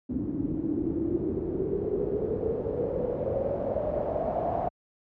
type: noise with low-pass filter sweep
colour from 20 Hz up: pink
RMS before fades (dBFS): -29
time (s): 0.09-4.69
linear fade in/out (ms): 10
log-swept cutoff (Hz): 280 to 710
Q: 7.5
effects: high-pass 60 Hz 12 dB/octave